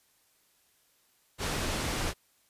pink low-pass noise, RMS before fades -32 dBFS, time 1.38-2.14 s, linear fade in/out 50 ms, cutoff 9000 Hz, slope 12 dB/octave, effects white hiss -68 dBFS RMS until 2.49 s + resampled to 32000 Hz

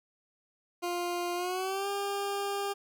20% pulse tone with pitch glide, 350.8 to 400.6 Hz, F4 to G4, +8 to +38 cents, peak -26 dBFS, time 0.82-2.74 s, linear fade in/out 20 ms, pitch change +230 cents, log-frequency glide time 1.35-1.88 s, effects none

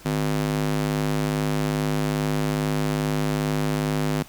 square tone with high-pass filter, 51.2 Hz, G#1, 24 cents flat, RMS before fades -24 dBFS, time 0.05-4.23 s, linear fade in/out 5 ms, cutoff 180 Hz, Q 1.6, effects pink hiss -47 dBFS RMS until 4.28 s

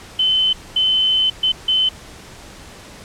sine tone bursts at uneven times, 3053 Hz, G7, 46 cents flat, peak -13 dBFS, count 4, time 0.19-0.53 / 0.76-1.3 / 1.43-1.52 / 1.68-1.89 s, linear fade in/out 5 ms, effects pink hiss -39 dBFS RMS until 3.04 s + low-pass 9000 Hz 12 dB/octave

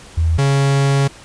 sine / 45% pulse tone pair in turn, 81.7 / 138.48 Hz, E2 / C#3, -15 / -1 cents, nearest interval major sixth, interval 914 cents, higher second, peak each -12 dBFS, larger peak neither, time 0.17-0.38 / 0.38-1.08 s, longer second, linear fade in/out 10 ms, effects pink hiss -40 dBFS RMS until 1.24 s + resampled to 22050 Hz

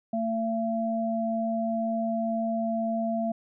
sine tone pair together, 225.7 / 676.3 Hz, A3 / E5, +44 / +44 cents, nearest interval octave + perfect fifth, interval 1900 cents, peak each -28 dBFS, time 0.13-3.32 s, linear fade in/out 5 ms, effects none

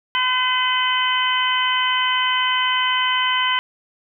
harmonic tone, 508 Hz, B4, 49 cents sharp, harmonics 2 / 3 / 4 / 5 / 6, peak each -21 / -25 / -24 / -29 / -21 dBFS, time 0.15-3.59 s, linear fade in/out 0 ms, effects none

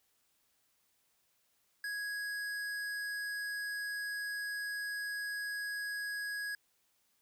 sine tone with hard clipping, 1661.2 Hz, G#6, in tune, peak -38 dBFS, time 1.84-6.55 s, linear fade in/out 2 ms, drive 14 dB, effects white hiss -75 dBFS RMS until 7.21 s

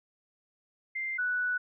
sine tone pair in turn, 2093 / 1480 Hz, C7 / F#6, 0 / 0 cents, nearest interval tritone, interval 600 cents, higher first, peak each -31 / -27 dBFS, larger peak second, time 0.95-1.18 / 1.18-1.58 s, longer second, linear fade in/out 10 ms, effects none

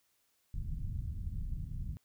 pink low-pass noise, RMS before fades -38 dBFS, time 0.54-1.97 s, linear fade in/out 0 ms, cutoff 150 Hz, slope 24 dB/octave, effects white hiss -75 dBFS RMS until 2.04 s

